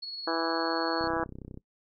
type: tone with tremolo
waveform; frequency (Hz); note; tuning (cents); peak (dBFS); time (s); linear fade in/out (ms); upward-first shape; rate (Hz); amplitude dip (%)
sine; 4355; C#8; -31; -34; 0.02-1.08; 10; triangle; 19; 40
type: harmonic tone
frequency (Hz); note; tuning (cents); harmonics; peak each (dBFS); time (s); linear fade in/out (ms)
164.81; E3; 0; 2 / 3 / 4 / 5 / 6 / 7 / 8 / 9 / 10; -32 / -34 / -35 / -36 / -37 / -37 / -38 / -39 / -39; 0.27-1.24; 5
type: click train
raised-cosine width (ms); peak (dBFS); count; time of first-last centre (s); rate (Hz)
3; -29; 19; 1.01-1.574; 31.9
effects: noise-tail reverb RT60 0.1 s tail -20 dB re dry